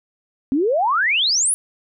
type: exponential sweep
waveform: sine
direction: up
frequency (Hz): 254.3 to 10910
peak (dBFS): -15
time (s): 0.52-1.54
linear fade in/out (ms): 0
effects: none